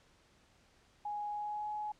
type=tone with pitch glide; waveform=sine; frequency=830.6 to 842.7 Hz; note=G#5 to G#5; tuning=0 to +25 cents; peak=-36 dBFS; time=1.05-1.92 s; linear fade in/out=5 ms; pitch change=+25 cents; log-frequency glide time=1.3-1.69 s; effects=pink hiss -67 dBFS RMS until 1.99 s + low-pass 7000 Hz 12 dB/octave